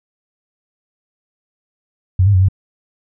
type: tone with pitch steps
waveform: sine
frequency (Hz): 92.5 / 101.4 / 92.4 / 95.9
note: F#2 / G#2 / F#2 / G2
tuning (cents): 0 / -41 / -2 / -37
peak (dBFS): -8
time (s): 2.19-2.486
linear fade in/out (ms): 5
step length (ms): 74
effects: none